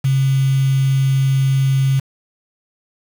sine tone with quantisation, 134.5 Hz, C3, 48 cents sharp, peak -12 dBFS, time 0.04-2 s, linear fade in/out 10 ms, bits 5, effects none

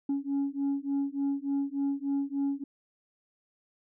sine beating tone pair, 277.2 / 280.6 Hz, C#4 / C#4, 0 / +21 cents, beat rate 3.4 Hz, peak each -29 dBFS, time 0.09-2.64 s, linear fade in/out 5 ms, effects tanh soft clip ceiling -24 dBFS

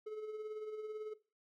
triangle tone with tremolo, 430 Hz, A4, 40 cents flat, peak -37 dBFS, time 0.06-1.14 s, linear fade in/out 10 ms, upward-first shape sine, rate 18 Hz, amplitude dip 50%, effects noise-tail reverb RT60 0.3 s tail -17 dB re dry + MP3 96 kbps

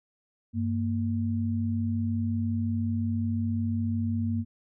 sine tone pair together, 97.29 / 231.4 Hz, G2 / A#3, -13 / -13 cents, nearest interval octave + minor third, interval 1500 cents, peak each -28 dBFS, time 0.53-4.45 s, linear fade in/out 50 ms, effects none

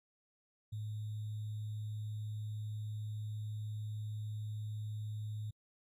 sine tone with sample-and-hold, 106.8 Hz, G#2, 49 cents sharp, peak -38 dBFS, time 0.72-5.51 s, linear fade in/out 10 ms, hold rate 3675 Hz, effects AAC 64 kbps

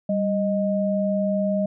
sine tone pair together, 196 / 621.1 Hz, G3 / D#5, 0 / -3 cents, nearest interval octave + minor sixth, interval 1997 cents, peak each -22 / -23 dBFS, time 0.09-1.66 s, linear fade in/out 5 ms, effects none

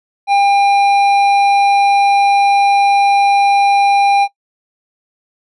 sine tone with hard clipping, 801 Hz, G5, 37 cents sharp, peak -10 dBFS, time 0.27-4.28 s, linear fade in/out 50 ms, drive 9 dB, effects noise-tail reverb RT60 0.1 s tail -20 dB re dry + resampled to 24000 Hz

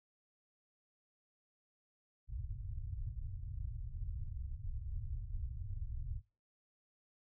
pink low-pass noise, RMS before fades -42 dBFS, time 2.27-6.22 s, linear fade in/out 50 ms, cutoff 120 Hz, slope 48 dB/octave, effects noise-tail reverb RT60 0.3 s tail -20 dB re dry

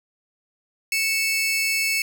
sawtooth tone pair together, 2213 / 2632 Hz, C#7 / E7, -3 / -3 cents, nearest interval minor third, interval 300 cents, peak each -20 dBFS, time 0.92-2.02 s, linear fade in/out 2 ms, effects none

